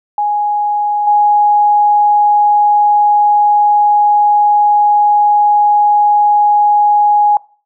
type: tone with level steps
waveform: sine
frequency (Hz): 830.6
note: G#5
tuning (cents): 0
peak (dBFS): -11 / -6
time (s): 0.18-7.37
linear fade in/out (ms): 2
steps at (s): 1.07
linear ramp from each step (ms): 5
effects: noise-tail reverb RT60 0.4 s tail -22 dB re dry